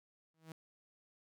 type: tone with exponential growth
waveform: sawtooth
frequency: 160.5 Hz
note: E3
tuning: 46 cents flat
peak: -40 dBFS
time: 0.34-0.52 s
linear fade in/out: 2 ms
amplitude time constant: 38 ms
effects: none